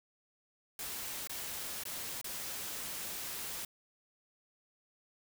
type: noise with dropouts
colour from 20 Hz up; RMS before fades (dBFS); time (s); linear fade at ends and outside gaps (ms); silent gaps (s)
white; -41; 0.79-3.65; 2; 1.273-1.295 / 1.836-1.853 / 2.214-2.243
effects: none